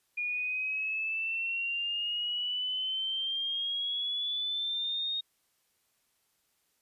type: exponential sweep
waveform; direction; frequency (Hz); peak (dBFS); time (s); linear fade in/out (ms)
sine; up; 2430 to 3729; -30; 0.17-5.21; 10
effects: white hiss -74 dBFS RMS until 6.81 s + resampled to 32000 Hz